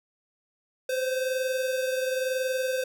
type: tone pair together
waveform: square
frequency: 515 / 536 Hz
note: C5 / C5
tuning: -28 / +42 cents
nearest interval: minor second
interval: 70 cents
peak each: -27 / -35 dBFS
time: 0.89-2.84 s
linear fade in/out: 5 ms
effects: none